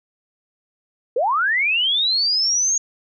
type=linear sweep; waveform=sine; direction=up; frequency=440 to 6645 Hz; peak=-16 dBFS; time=1.16-2.78 s; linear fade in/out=5 ms; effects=none